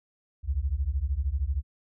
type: beating tone pair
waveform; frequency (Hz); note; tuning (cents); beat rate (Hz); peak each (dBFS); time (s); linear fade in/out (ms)
sine; 62.6 / 75.6; B1 / D#2; +24 / -49; 13; -28; 0.43-1.63; 50
effects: none